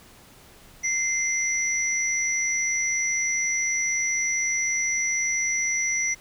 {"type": "tone pair together", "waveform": "sine", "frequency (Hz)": [2085, 5888], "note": ["C7", "F#8"], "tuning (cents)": [-7, -9], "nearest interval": "octave + tritone", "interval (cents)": 1798, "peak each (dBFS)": -25, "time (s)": [0.83, 6.15], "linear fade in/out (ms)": 20, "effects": ["pink hiss -51 dBFS RMS until 6.2 s"]}